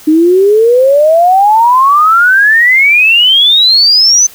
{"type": "exponential sweep", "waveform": "sine", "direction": "up", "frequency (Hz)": [302.9, 6190], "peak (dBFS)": -3, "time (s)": [0.07, 4.27], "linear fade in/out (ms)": 10, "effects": ["white hiss -35 dBFS RMS until 4.34 s"]}